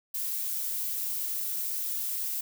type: noise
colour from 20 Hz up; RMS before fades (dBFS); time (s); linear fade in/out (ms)
violet; -32; 0.14-2.41; 5
effects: none